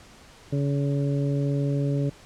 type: harmonic tone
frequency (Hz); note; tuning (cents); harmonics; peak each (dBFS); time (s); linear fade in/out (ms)
141.2; C#3; +32; 1 / 2 / 3 / 4; -23 / -29 / -33 / -35; 0.52-2.1; 10
effects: pink hiss -50 dBFS RMS until 2.25 s + low-pass 8000 Hz 12 dB/octave